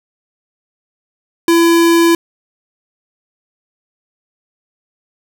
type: tone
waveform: square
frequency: 336.2 Hz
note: E4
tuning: 34 cents sharp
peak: -8 dBFS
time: 1.48-2.15 s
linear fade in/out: 2 ms
effects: 8-bit